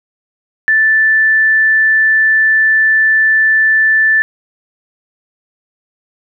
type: tone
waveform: sine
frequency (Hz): 1760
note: A6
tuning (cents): 0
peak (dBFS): -7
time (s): 0.68-4.22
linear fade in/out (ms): 0
effects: none